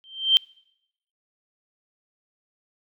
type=tone with exponential growth; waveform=sine; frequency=3136 Hz; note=G7; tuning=in tune; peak=-10 dBFS; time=0.04-0.37 s; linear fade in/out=0 ms; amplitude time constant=70 ms; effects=noise-tail reverb RT60 0.8 s tail -26 dB re dry